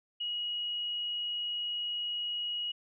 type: tone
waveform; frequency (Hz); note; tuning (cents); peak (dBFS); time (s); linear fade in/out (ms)
sine; 2900; F#7; -35; -32; 0.2-2.72; 10
effects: none